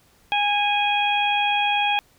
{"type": "harmonic tone with a mistuned harmonic", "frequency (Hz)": 822, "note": "G#5", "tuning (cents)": -18, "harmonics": [1, 2, 3, 4], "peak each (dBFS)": [-21, -32, -23, -26], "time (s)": [0.32, 1.99], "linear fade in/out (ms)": 0, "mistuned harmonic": 3, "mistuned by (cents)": 17, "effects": ["pink hiss -58 dBFS RMS until 2.18 s"]}